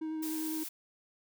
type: tone with vibrato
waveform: triangle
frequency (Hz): 315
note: D#4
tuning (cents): +21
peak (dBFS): -32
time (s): 0.01-0.64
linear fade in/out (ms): 10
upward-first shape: sine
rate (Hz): 9.9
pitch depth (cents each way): 14
type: noise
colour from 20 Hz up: blue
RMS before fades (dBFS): -41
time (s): 0.22-0.69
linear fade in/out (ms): 10
effects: none